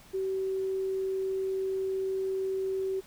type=tone; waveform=sine; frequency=382.3 Hz; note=G4; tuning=43 cents flat; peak=-28 dBFS; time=0.13-3.01 s; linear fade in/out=20 ms; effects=pink hiss -55 dBFS RMS until 3.06 s